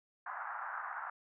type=band-pass noise; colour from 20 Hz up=white; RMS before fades=-42 dBFS; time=0.26-1.1 s; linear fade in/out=5 ms; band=750 to 1600 Hz; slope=48 dB/octave; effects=none